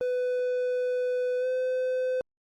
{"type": "tone with pitch glide", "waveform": "triangle", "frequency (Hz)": [499.1, 510.5], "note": ["B4", "C5"], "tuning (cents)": [18, -43], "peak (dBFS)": -23, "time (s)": [0.01, 2.21], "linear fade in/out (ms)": 0, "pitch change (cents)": 39, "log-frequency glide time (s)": [1.39, 1.46], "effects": ["Opus 32 kbps"]}